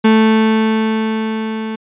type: tone with level ramp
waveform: 35% pulse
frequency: 220 Hz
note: A3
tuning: in tune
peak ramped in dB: -5 to -19 dBFS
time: 0.04-1.76 s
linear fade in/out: 10 ms
effects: resampled to 8000 Hz